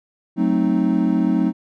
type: chord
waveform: triangle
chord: F# diminished seventh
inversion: none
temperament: equal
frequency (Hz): 185 / 220 / 261.6 / 311.1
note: F#3 / A3 / C4 / Eb4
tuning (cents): 0 / 0 / 0 / 0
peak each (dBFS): -19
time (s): 0.36-1.53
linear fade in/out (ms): 50
effects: none